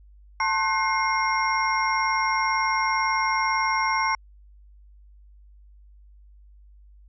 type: tone cluster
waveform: sine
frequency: 890 / 1068 / 1503 / 2128 / 5570 Hz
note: A5 / C6 / F#6 / C7 / F8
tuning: +20 / +35 / +27 / +29 / -5 cents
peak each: -26 / -25 / -32 / -26 / -33 dBFS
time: 0.4-4.15 s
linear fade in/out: 2 ms
effects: added 50 Hz sine -48 dBFS peak until 7.08 s